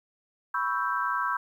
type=chord; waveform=sine; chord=C# half-diminished seventh; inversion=third; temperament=equal; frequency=987.8 / 1108.7 / 1318.5 / 1568 Hz; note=B5 / C#6 / E6 / G6; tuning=0 / 0 / 0 / 0 cents; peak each=-31 dBFS; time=0.54-1.37 s; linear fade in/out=5 ms; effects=10-bit